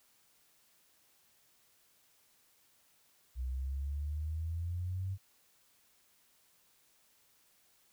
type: exponential sweep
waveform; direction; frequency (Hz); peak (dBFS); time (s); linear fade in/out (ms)
sine; up; 61.74 to 97.5; -34; 3.35-5.18; 50
effects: white hiss -69 dBFS RMS until 7.92 s